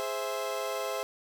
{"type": "chord", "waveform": "30% pulse", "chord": "Ab augmented", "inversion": "none", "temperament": "equal", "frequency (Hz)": [415.3, 523.3, 659.3], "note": ["Ab4", "C5", "E5"], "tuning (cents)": [0, 0, 0], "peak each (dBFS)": [-35, -32, -33], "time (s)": [0, 1.03], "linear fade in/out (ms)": 0, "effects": []}